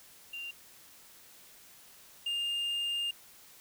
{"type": "tone pair in turn", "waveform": ["sine", "triangle"], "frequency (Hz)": [2783, 2812], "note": ["F7", "F7"], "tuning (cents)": [-7, 11], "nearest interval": "unison", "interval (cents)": 18, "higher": "second", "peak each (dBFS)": [-38, -29], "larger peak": "second", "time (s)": [[0.33, 0.51], [2.26, 3.11]], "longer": "second", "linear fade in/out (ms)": 5, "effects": ["white hiss -56 dBFS RMS until 3.6 s"]}